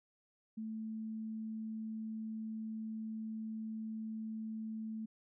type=tone; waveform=sine; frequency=220 Hz; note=A3; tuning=in tune; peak=-39 dBFS; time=0.57-5.06 s; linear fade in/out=10 ms; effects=none